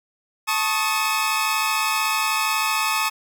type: tone cluster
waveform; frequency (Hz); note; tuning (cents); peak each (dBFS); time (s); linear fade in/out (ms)
sawtooth; 877 / 1099 / 1251 / 2578; A5 / C#6 / D#6 / E7; -6 / -15 / +9 / -39; -22; 0.47-3.1; 20
effects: none